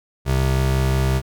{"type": "tone pair together", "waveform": "square", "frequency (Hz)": [65.41, 130.91], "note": ["C2", "C3"], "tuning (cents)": [0, 1], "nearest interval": "octave", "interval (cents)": 1201, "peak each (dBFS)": -20, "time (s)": [0.25, 1.22], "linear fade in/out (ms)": 50, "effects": []}